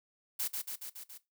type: noise with echo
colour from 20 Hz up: blue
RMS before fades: -34 dBFS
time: 0.39-0.48 s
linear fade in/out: 10 ms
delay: 140 ms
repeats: 5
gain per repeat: -3 dB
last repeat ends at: 1.18 s
effects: noise-tail reverb RT60 0.2 s tail -17 dB re dry